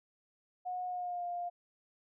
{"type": "tone with pitch glide", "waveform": "sine", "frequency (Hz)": [727, 702.6], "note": ["F#5", "F5"], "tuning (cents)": [-31, 10], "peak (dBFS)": -35, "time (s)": [0.65, 1.5], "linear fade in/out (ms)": 20, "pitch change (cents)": -59, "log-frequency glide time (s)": [0.86, 1.25], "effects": []}